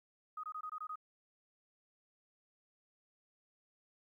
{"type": "tone bursts", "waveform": "sine", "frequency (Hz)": 1250, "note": "D#6", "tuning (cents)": 8, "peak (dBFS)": -40, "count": 7, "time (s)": [0.37, 0.957], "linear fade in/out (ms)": 5, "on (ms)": 65, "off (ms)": 22, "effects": ["13-bit"]}